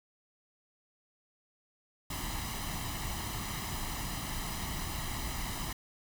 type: noise with comb filter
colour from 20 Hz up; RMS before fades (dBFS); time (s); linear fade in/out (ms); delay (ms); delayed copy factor
pink; -37; 2.1-5.73; 5; 1; +0.65
effects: none